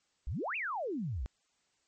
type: exponential two-way sweep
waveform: sine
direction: up then down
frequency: 50.5 to 2794 to 50.5 Hz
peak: -33 dBFS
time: 0.27-1.26 s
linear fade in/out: 0 ms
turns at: 0.56 s
effects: white hiss -75 dBFS RMS until 1.87 s + MP3 32 kbps